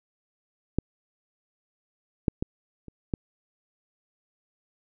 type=clicks; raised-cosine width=3 ms; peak=-10 / -8 / -14 / -29 / -13 dBFS; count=5; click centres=0.786 / 2.282 / 2.425 / 2.883 / 3.138 s; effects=none